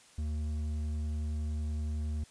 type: tone with hard clipping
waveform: sine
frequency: 75.9 Hz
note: D#2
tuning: 42 cents flat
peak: -33 dBFS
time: 0.18-2.24 s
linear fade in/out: 5 ms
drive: 6 dB
effects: white hiss -59 dBFS RMS until 2.3 s + resampled to 22050 Hz